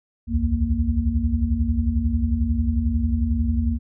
sine tone cluster, 61.8 / 73 / 84.1 / 232.3 Hz, B1 / D2 / E2 / A#3, +2 / -10 / +35 / -6 cents, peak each -24 dBFS, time 0.27-3.79 s, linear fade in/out 50 ms, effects none

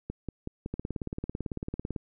two click trains, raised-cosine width 3 ms, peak -20 / -21 dBFS, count 23 / 4, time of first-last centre 0.74-1.962 / 0.1-0.661 s, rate 18 / 5.35 Hz, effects none

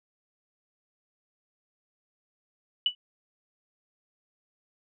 sine tone with exponential decay, 2960 Hz, F#7, in tune, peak -17 dBFS, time 2.86-2.95 s, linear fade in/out 2 ms, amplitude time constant 19 ms, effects none

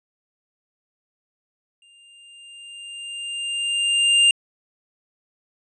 square tone with exponential growth, 2799 Hz, F7, 3 cents sharp, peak -12 dBFS, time 1.82-4.31 s, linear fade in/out 2 ms, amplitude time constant 540 ms, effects resampled to 22050 Hz

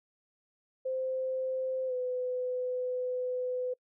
sine tone with pitch glide, 520 to 502.6 Hz, C5 to B4, -11 to +30 cents, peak -30 dBFS, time 0.85-3.74 s, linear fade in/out 10 ms, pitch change -59 cents, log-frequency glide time 1.87-1.93 s, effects noise-tail reverb RT60 0.1 s tail -26 dB re dry

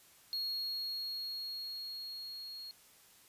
triangle tone with level ramp, 4300 Hz, C8, 47 cents sharp, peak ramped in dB -33 to -43 dBFS, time 0.33-2.71 s, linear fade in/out 0 ms, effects white hiss -62 dBFS RMS until 3.28 s + resampled to 32000 Hz

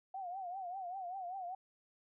sine tone with vibrato, 739 Hz, F#5, 2 cents flat, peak -40 dBFS, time 0.14-1.55 s, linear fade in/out 5 ms, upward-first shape triangle, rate 5.1 Hz, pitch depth 130 cents each way, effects none

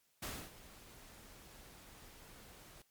pink noise with ADSR envelope, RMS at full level -41 dBFS, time 0.22-2.82 s, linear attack 10 ms, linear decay 270 ms, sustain -16 dB, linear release 3 ms, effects white hiss -75 dBFS RMS until 2.9 s + MP3 96 kbps

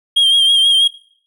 triangle tone with vibrato, 3221 Hz, G7, 46 cents sharp, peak -7 dBFS, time 0.16-0.88 s, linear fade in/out 10 ms, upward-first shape sine, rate 6.2 Hz, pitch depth 40 cents each way, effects noise-tail reverb RT60 0.6 s tail -22 dB re dry

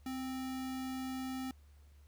sine tone with sample-and-hold, 259.5 Hz, C4, 14 cents flat, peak -37 dBFS, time 0.06-1.51 s, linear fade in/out 2 ms, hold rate 1050 Hz, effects added 72 Hz sine -57 dBFS peak until 2.07 s + pink hiss -72 dBFS RMS until 2.07 s

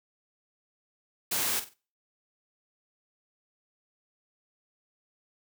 white noise with echo, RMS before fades -29 dBFS, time 1.31-1.6 s, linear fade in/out 10 ms, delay 47 ms, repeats 3, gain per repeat -11 dB, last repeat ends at 1.741 s, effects noise-tail reverb RT60 0.4 s tail -26 dB re dry + high-pass 100 Hz 12 dB/octave

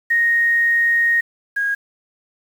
sine tone pair in turn, 1864.7 / 1638.1 Hz, A#6 / G#6, 0 / -24 cents, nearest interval major second, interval 224 cents, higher first, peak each -13 / -17 dBFS, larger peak first, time 0.1-1.21 / 1.56-1.75 s, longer first, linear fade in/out 10 ms, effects 7-bit

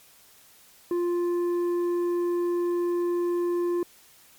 sine tone with tanh clipping, 349.2 Hz, F4, in tune, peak -24 dBFS, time 0.91-3.83 s, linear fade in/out 2 ms, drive 6 dB, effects white hiss -55 dBFS RMS until 4.38 s + MP3 96 kbps

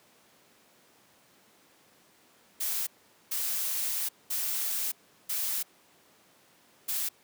blue noise bursts at uneven times, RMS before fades -31 dBFS, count 5, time 2.6-2.87 / 3.31-4.09 / 4.3-4.92 / 5.29-5.63 / 6.88-7.09 s, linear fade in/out 10 ms, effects pink hiss -61 dBFS RMS until 7.23 s + high-pass 200 Hz 12 dB/octave

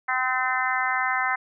harmonic tone, 256.8 Hz, C4, 32 cents flat, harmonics 3 / 4 / 5 / 6 / 7 / 8, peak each -29 / -29 / -29 / -29 / -29 / -29 dBFS, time 0.08-1.36 s, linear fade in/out 10 ms, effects none

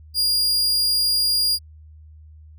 40% pulse tone, 4831 Hz, D8, 48 cents sharp, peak -16 dBFS, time 0.14-1.59 s, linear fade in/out 50 ms, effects added 77 Hz sine -42 dBFS peak until 2.58 s

